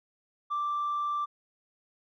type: tone with tanh clipping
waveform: triangle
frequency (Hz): 1174.7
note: D6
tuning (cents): 0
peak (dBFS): -28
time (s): 0.5-1.26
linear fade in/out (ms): 20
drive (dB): 5
effects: none